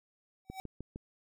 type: tone with exponential growth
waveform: square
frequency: 763 Hz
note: G5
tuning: 47 cents flat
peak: -37 dBFS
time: 0.45-0.6 s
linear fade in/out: 0 ms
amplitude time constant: 32 ms
type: click train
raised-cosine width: 3 ms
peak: -29 dBFS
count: 4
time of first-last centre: 0.5-0.959 s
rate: 6.53 Hz
effects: none